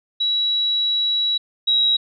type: tone pair in turn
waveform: sine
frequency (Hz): 3900 / 3855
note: B7 / B7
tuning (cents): -23 / -43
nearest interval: unison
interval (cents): 20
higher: first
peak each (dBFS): -17 / -14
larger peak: second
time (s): 0.2-1.38 / 1.67-1.97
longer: first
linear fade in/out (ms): 10
effects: none